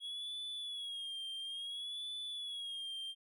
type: tone with vibrato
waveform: triangle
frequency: 3322 Hz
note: G#7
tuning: in tune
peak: -39 dBFS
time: 0-3.15 s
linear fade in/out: 50 ms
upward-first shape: sine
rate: 0.58 Hz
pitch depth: 81 cents each way
effects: none